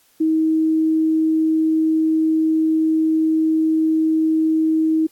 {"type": "tone", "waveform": "sine", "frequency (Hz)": 317.5, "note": "D#4", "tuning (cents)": 35, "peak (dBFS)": -14, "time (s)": [0.2, 5.07], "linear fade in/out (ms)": 10, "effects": ["white hiss -57 dBFS RMS until 5.11 s", "AAC 64 kbps"]}